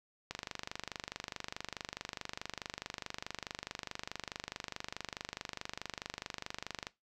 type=click train; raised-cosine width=0.2 ms; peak=-21 dBFS; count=163; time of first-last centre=0.31-6.869 s; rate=24.7 Hz; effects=noise-tail reverb RT60 0.2 s tail -18 dB re dry